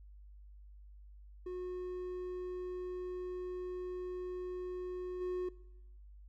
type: tone with level steps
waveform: triangle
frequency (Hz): 363.3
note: F#4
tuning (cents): -32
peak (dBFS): -37 / -33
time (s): 1.46-5.49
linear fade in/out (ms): 5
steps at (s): 5.2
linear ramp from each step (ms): 20
effects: noise-tail reverb RT60 0.9 s tail -19 dB re dry + added 50 Hz sine -52 dBFS peak until 6.28 s